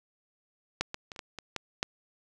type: clicks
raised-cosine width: 0.2 ms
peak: -10 / -18 / -24 / -29 / -21 / -22 / -15 / -11 dBFS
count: 8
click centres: 0.81 / 0.944 / 1.118 / 1.162 / 1.192 / 1.387 / 1.563 / 1.829 s
effects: none